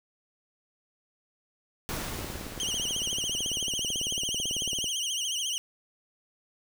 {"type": "noise with exponential decay", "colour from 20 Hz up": "pink", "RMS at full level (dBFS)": -33, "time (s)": [1.89, 4.84], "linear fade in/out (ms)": 0, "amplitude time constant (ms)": 640}
{"type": "click train", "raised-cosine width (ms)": 2, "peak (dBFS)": -26, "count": 51, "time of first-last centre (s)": [2.08, 4.842], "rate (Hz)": 18.1}
{"type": "tone with vibrato", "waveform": "25% pulse", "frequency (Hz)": 3027, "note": "F#7", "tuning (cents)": 39, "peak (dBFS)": -25, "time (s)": [2.6, 5.58], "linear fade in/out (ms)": 0, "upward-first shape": "triangle", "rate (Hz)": 14, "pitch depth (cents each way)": 140}
{"effects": []}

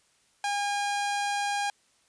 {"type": "tone", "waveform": "sawtooth", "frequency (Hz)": 812, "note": "G#5", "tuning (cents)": -39, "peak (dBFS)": -23, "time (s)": [0.44, 1.7], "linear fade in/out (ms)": 2, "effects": ["white hiss -66 dBFS RMS until 2.08 s", "resampled to 22050 Hz"]}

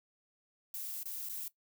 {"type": "noise with dropouts", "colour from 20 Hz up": "violet", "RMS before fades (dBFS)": -41, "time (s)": [0.74, 1.48], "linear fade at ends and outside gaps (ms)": 2, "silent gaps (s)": [[1.032, 1.056], [1.288, 1.295]], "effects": ["noise-tail reverb RT60 0.1 s tail -17 dB re dry"]}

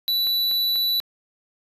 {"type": "tone", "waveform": "square", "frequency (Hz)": 3957, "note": "B7", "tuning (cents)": 3, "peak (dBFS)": -20, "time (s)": [0.08, 1], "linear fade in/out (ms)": 0}
{"type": "click train", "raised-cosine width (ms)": 0.3, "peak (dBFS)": -23, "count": 4, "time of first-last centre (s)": [0.27, 1.002], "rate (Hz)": 4.1}
{"effects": ["resampled to 32000 Hz"]}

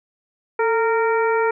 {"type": "harmonic tone with a mistuned harmonic", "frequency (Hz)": 462, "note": "A#4", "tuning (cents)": -16, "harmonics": [1, 2, 3, 4, 5], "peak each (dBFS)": [-18, -22, -25, -30, -31], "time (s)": [0.59, 1.51], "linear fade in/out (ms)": 5, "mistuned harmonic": 1, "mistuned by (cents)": -61, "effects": []}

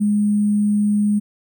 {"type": "tone with sample-and-hold", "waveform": "sine", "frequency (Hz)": 207.7, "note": "G#3", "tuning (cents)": 0, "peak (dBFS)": -14, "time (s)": [0, 1.2], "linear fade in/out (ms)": 20, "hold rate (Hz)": 8820, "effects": []}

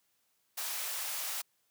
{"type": "high-pass noise", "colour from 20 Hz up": "white", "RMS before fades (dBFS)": -37, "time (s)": [0.57, 1.42], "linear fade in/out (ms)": 10, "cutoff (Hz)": 590, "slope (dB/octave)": 24, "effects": ["white hiss -75 dBFS RMS until 1.7 s", "high-pass 80 Hz 12 dB/octave"]}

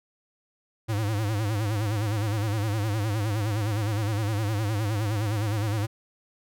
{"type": "tone with vibrato", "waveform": "square", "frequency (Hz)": 106.1, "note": "G#2", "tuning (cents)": 38, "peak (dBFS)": -25, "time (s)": [0.88, 5.87], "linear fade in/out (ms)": 20, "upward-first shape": "sine", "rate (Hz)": 9.7, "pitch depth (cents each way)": 110, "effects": []}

